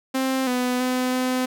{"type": "tone with pitch steps", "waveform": "sawtooth", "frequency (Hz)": [263.4, 249.4, 253.4, 254.9], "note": ["C4", "B3", "B3", "C4"], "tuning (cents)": [12, 17, 45, -45], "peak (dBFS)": -17, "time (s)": [0.14, 1.46], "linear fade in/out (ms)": 10, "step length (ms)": 330, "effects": []}